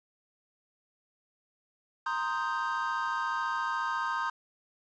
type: chord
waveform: triangle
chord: C minor seventh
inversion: third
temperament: equal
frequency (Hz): 932.3 / 1046.5 / 1244.5 / 1568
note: Bb5 / C6 / Eb6 / G6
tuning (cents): 0 / 0 / 0 / 0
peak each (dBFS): -33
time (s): 2.06-4.3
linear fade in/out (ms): 5
effects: resampled to 16000 Hz + 9-bit